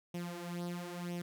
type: tone with flanger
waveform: sawtooth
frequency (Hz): 174.61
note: F3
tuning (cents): 0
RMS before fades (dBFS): -41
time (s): 0.14-1.22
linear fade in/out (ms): 5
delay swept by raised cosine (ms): 0.33 to 5.53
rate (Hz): 1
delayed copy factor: +0.7
effects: none